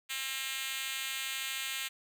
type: tone with high-pass filter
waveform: 5% pulse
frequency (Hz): 267.3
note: C4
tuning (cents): +37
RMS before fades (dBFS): -37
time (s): 0.09-1.89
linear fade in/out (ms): 20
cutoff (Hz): 2600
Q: 0.86
effects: none